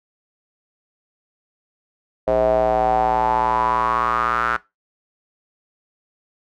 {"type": "tone with band-pass filter sweep", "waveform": "square", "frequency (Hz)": 58.27, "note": "A#1", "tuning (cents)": 0, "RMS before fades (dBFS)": -19, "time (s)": [2.27, 4.57], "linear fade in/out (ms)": 10, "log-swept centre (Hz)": [590, 1400], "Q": 6.7, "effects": ["noise-tail reverb RT60 0.2 s tail -18 dB re dry"]}